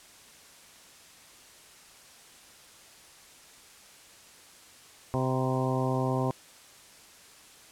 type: harmonic tone with a mistuned harmonic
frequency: 129.7 Hz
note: C3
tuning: 15 cents flat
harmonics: 1 / 2 / 3 / 4 / 5 / 6 / 7 / 8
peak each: -29 / -32 / -34 / -35 / -36 / -37 / -37 / -38 dBFS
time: 5.14-6.31 s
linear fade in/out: 0 ms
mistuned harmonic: 7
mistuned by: +52 cents
effects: white hiss -53 dBFS RMS until 7.71 s + low-pass 10000 Hz 12 dB/octave